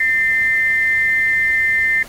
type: tone pair together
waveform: sine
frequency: 1804 / 2079 Hz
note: A6 / C7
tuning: +43 / -12 cents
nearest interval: major second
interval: 245 cents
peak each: -16 dBFS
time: 0-2.03 s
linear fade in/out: 5 ms
effects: pink hiss -40 dBFS RMS until 2.08 s + AAC 48 kbps